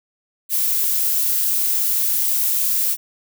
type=noise; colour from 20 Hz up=violet; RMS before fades=-19 dBFS; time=0.49-2.97 s; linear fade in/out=50 ms; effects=none